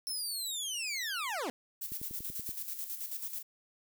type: linear sweep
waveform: 20% pulse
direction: down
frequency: 5360 to 220 Hz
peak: -29 dBFS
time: 0.07-1.5 s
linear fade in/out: 0 ms
type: noise with tremolo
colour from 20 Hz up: violet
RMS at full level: -38 dBFS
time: 1.81-3.43 s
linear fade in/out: 10 ms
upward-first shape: square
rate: 9.2 Hz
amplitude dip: 55%
type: click train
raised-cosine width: 3 ms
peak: -34 dBFS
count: 7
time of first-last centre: 1.92-2.491 s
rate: 10.5 Hz
effects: none